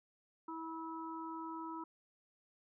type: harmonic tone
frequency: 324.7 Hz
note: E4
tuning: 26 cents flat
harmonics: 1 / 3 / 4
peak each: -45 / -45 / -49 dBFS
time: 0.48-1.84 s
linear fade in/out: 5 ms
effects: none